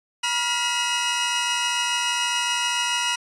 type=tone cluster; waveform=sawtooth; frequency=963 / 1401 / 2011 / 2559 / 2896 Hz; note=B5 / F6 / B6 / D#7 / F#7; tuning=-44 / +5 / +31 / +48 / -38 cents; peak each=-23 / -27 / -31 / -26 / -22 dBFS; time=0.23-3.16 s; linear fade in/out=10 ms; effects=resampled to 22050 Hz